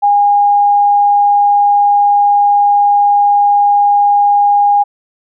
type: tone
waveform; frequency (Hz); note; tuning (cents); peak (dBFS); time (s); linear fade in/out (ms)
sine; 816; G#5; -31; -6; 0.02-4.84; 20
effects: none